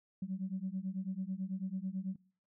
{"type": "beating tone pair", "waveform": "sine", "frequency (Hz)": [184.5, 193.6], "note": ["F#3", "G3"], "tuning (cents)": [-5, -21], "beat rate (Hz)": 9.1, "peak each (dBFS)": [-38, -39], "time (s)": [0.22, 2.16], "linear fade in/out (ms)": 5, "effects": ["noise-tail reverb RT60 0.5 s tail -23 dB re dry", "tanh soft clip ceiling -28 dBFS"]}